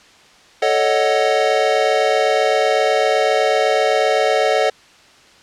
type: chord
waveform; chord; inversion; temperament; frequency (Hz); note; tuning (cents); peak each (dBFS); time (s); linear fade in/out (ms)
square; D# half-diminished seventh; second; equal; 440 / 554.4 / 622.3 / 740; A4 / C#5 / D#5 / F#5; 0 / 0 / 0 / 0; -20; 0.62-4.7; 5
effects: white hiss -47 dBFS RMS until 5.42 s + low-pass 5000 Hz 12 dB/octave